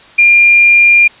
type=tone with quantisation; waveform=sine; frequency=2400 Hz; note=D7; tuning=37 cents sharp; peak=-3 dBFS; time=0.18-1.08 s; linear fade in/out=10 ms; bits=5; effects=white hiss -39 dBFS RMS until 1.2 s + resampled to 8000 Hz